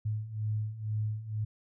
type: beating tone pair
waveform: sine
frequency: 106.1 / 108.2 Hz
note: G#2 / A2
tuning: +38 / -29 cents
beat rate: 2.1 Hz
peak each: -36 / -32 dBFS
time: 0.05-1.45 s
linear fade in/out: 10 ms
effects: none